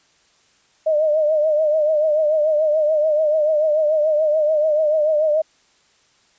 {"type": "tone with vibrato", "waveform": "sine", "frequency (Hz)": 614, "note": "D#5", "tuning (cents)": -23, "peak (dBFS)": -14, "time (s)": [0.86, 5.42], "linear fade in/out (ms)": 10, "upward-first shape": "triangle", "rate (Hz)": 6.9, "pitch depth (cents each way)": 79, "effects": ["white hiss -58 dBFS RMS until 6.38 s", "resampled to 16000 Hz"]}